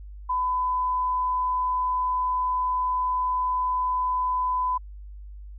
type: tone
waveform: sine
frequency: 1005 Hz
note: B5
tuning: 30 cents sharp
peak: -22 dBFS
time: 0.29-4.78 s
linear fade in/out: 10 ms
effects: added 50 Hz sine -38 dBFS peak until 5.58 s